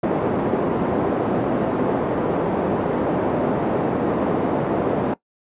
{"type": "band-pass noise", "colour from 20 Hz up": "pink", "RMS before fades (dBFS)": -21, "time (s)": [0.03, 5.14], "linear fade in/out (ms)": 5, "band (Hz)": [230, 650], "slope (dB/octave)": 12, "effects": ["noise-tail reverb RT60 0.1 s tail -19 dB re dry", "resampled to 8000 Hz"]}